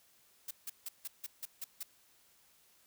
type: noise bursts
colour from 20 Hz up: blue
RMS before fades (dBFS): -41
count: 8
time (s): 0.48-1.832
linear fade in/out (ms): 5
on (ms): 29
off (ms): 160
effects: white hiss -67 dBFS RMS until 2.86 s